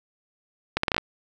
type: accelerating click train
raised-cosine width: 0.3 ms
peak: -6 dBFS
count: 7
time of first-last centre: 0.77-0.98 s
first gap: 64 ms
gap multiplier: 0.75
effects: none